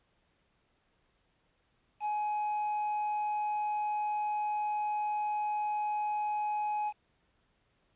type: tone with quantisation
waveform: triangle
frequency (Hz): 841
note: G#5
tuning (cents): +22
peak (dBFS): -28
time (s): 2-6.93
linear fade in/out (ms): 50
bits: 8
effects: pink hiss -73 dBFS RMS until 7.95 s + resampled to 8000 Hz